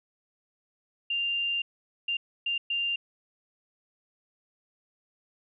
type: tone bursts at uneven times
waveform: sine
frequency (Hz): 2791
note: F7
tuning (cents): -2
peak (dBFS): -26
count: 4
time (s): 1.1-1.62 / 2.08-2.17 / 2.46-2.58 / 2.7-2.96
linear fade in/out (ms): 5
effects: none

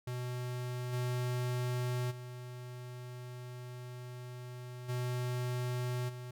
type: tone with level steps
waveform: square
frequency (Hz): 124.1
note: B2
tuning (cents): +9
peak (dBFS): -37 / -33 / -44 / -34 / -43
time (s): 0.07-6.31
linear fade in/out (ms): 5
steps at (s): 0.92 / 2.1 / 4.88 / 6.08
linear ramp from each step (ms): 20
effects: none

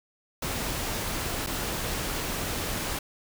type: noise with dropouts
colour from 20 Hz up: pink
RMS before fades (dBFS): -31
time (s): 0.42-2.99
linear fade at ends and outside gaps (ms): 5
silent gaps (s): 1.464-1.47
effects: none

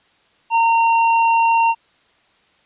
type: tone with tanh clipping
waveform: sine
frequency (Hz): 917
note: A#5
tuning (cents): -29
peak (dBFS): -14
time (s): 0.5-1.75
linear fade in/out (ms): 50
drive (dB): 15
effects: white hiss -57 dBFS RMS until 2.65 s + resampled to 8000 Hz

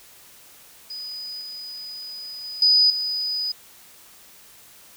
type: tone with level steps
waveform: sine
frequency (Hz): 4972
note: D#8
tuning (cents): -2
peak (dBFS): -31 / -33 / -31 / -13 / -23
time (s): 0.9-3.52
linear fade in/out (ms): 5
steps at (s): 1.41 / 2.44 / 2.62 / 2.9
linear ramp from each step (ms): 2
effects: white hiss -49 dBFS RMS until 4.96 s

